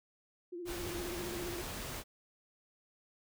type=tone with vibrato; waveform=sine; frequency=349.2 Hz; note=F4; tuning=in tune; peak=-40 dBFS; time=0.52-1.62 s; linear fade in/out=10 ms; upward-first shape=sine; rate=15 Hz; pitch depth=62 cents each way
type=noise; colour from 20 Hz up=pink; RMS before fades=-42 dBFS; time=0.65-2.04 s; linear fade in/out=50 ms
effects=none